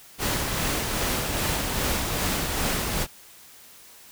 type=noise with tremolo; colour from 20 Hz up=pink; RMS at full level=-25 dBFS; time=0.18-3.07 s; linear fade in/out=50 ms; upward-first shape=sine; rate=2.5 Hz; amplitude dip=30%; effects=white hiss -49 dBFS RMS until 4.11 s